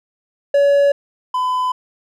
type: tone pair in turn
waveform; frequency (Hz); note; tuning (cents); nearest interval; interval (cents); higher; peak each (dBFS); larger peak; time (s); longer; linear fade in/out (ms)
triangle; 566 / 1008.5; C#5 / B5; +36 / +36; minor seventh; 1000; second; -8 / -14; first; 0.54-0.92 / 1.34-1.72; neither; 5
effects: none